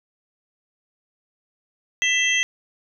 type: tone cluster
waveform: sine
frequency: 1990 / 2661 / 3217 / 6230 Hz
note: B6 / E7 / G7 / G8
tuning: +13 / +16 / +44 / -12 cents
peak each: -21 / -23 / -24 / -27 dBFS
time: 2.02-2.43 s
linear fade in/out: 0 ms
effects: none